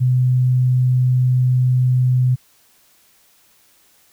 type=tone; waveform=sine; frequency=126.7 Hz; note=B2; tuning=45 cents sharp; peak=-12 dBFS; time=0-2.36 s; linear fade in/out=20 ms; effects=white hiss -55 dBFS RMS until 4.12 s